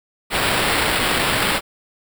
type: noise with sample-and-hold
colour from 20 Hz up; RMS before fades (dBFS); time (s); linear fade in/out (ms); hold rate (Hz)
white; -19; 0.3-1.61; 50; 6300
effects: none